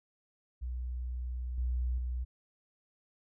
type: tone with level steps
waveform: sine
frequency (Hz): 61.74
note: B1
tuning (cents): 0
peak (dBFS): -34 / -29 / -32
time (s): 0.61-2.25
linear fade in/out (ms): 20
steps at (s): 1.58 / 1.98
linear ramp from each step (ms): 2
effects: none